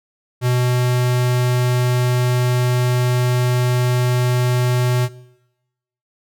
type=tone; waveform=square; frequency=124.2 Hz; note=B2; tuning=10 cents sharp; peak=-15 dBFS; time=0.41-5.09 s; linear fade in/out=50 ms; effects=noise-tail reverb RT60 1.0 s tail -21 dB re dry